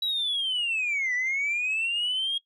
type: linear two-way sweep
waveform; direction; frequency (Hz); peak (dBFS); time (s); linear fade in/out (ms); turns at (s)
sine; down then up; 3918 to 1949 to 3283; -23; 0.02-2.38; 5; 1.14
effects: noise-tail reverb RT60 0.1 s tail -20 dB re dry + tanh soft clip ceiling -22 dBFS